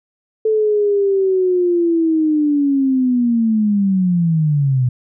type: linear sweep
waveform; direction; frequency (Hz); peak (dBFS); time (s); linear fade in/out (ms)
sine; down; 440 to 122.4; -12; 0.45-4.89; 5
effects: none